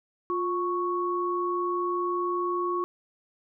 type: tone pair together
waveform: sine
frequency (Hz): 353.3 / 1108.7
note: F4 / C#6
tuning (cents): +20 / 0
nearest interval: octave + minor sixth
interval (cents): 1980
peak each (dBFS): -28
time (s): 0.3-2.84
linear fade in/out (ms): 0
effects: none